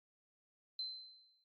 sine tone with exponential decay, 4081 Hz, C8, 44 cents flat, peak -37 dBFS, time 0.79-1.44 s, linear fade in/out 2 ms, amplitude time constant 140 ms, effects noise-tail reverb RT60 0.1 s tail -22 dB re dry + AAC 64 kbps

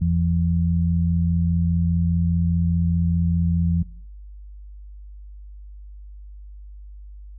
sine tone pair together, 85 / 169.86 Hz, F2 / F3, -46 / -48 cents, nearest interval octave, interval 1198 cents, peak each -20 dBFS, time 0.01-3.83 s, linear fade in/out 10 ms, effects noise-tail reverb RT60 0.6 s tail -22 dB re dry + added 50 Hz sine -37 dBFS peak until 7.38 s

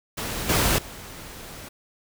pink noise with level steps, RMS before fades -30 / -21 / -40 dBFS, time 0.17-1.69 s, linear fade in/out 10 ms, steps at 0.49 / 0.78 s, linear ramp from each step 5 ms, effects none

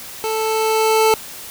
25% pulse tone with level ramp, 440 Hz, A4, in tune, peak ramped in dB -16 to -7 dBFS, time 0.24-1.14 s, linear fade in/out 0 ms, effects white hiss -34 dBFS RMS until 1.5 s

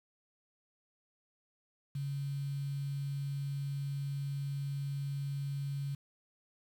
sine tone with quantisation, 140 Hz, C#3, 18 cents sharp, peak -34 dBFS, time 1.95-5.95 s, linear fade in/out 5 ms, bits 9, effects none

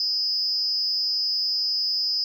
sine tone with amplitude modulation, 5040 Hz, D#8, 21 cents sharp, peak -17 dBFS, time 0-2.24 s, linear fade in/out 2 ms, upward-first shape sine, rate 269 Hz, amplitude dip 95%, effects tanh soft clip ceiling -13 dBFS

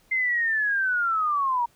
sine linear sweep, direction down, 2093 to 932.3 Hz, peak -21 dBFS, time 0.11-1.66 s, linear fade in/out 10 ms, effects pink hiss -61 dBFS RMS until 1.75 s

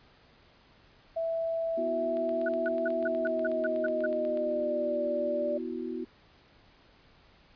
sine tone with pitch glide, 659 to 587.1 Hz, E5 to D5, -1 to -1 cents, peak -28 dBFS, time 1.16-5.58 s, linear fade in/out 10 ms, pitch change -200 cents, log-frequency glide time 3-5.02 s
sine chord, B suspended fourth, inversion none, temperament equal, 246.9 / 329.6 / 370 Hz, B3 / E4 / F#4, 0 / 0 / 0 cents, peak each -37 dBFS, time 1.77-6.05 s, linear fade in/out 10 ms
click train, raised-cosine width 0.3 ms, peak -33 dBFS, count 19, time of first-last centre 2.17-4.373 s, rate 8.17 Hz
sine tone bursts, 1472 Hz, F#6, 9 cents flat, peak -30 dBFS, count 9, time 2.46-4.063 s, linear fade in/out 5 ms, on 27 ms, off 170 ms
effects pink hiss -60 dBFS RMS until 7.55 s + resampled to 11025 Hz

